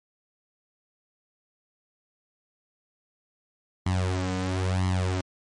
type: tone with flanger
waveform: sawtooth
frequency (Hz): 92.7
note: F#2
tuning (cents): +4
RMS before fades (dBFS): -26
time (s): 3.86-5.21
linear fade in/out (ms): 5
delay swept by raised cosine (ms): 0.97 to 4.07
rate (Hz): 1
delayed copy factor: +0.95
effects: low-pass 9000 Hz 12 dB/octave + MP3 48 kbps